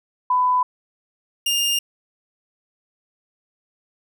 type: tone pair in turn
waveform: sine / sawtooth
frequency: 1000 / 2814 Hz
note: B5 / F7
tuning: +21 / +12 cents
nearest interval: octave + tritone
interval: 1791 cents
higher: second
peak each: -15 dBFS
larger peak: neither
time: 0.3-0.63 / 1.46-1.79 s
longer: neither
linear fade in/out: 5 ms
effects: none